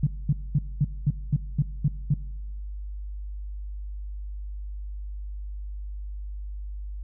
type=tone bursts; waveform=sine; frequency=143.8 Hz; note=D3; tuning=36 cents flat; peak=-17 dBFS; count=9; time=0.03-2.141 s; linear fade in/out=5 ms; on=39 ms; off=220 ms; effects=noise-tail reverb RT60 1.0 s tail -20 dB re dry + added 50 Hz sine -32 dBFS peak until 7.03 s